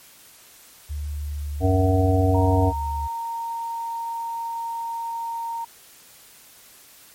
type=tone with vibrato; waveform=sine; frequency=73.3 Hz; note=D2; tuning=3 cents flat; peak=-26 dBFS; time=0.89-3.08 s; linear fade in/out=20 ms; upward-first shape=triangle; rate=1.1 Hz; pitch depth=9 cents each way
type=harmonic tone; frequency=93.6 Hz; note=F#2; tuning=20 cents sharp; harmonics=1 / 3 / 5 / 7 / 8; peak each=-18 / -23 / -25 / -26 / -27 dBFS; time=1.6-2.73 s; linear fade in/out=50 ms
type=tone with pitch glide; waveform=sine; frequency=932.3 to 923.7 Hz; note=A#5 to A#5; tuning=0 to -16 cents; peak=-26 dBFS; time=2.34-5.65 s; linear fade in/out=10 ms; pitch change=-16 cents; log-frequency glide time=2.47-2.62 s
effects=white hiss -49 dBFS RMS until 7.14 s + MP3 64 kbps